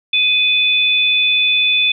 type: tone pair together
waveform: sine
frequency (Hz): 2500 / 3488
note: D#7 / A7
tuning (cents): +8 / -16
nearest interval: tritone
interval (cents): 576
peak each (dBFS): -14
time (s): 0.13-1.92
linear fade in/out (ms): 5
effects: none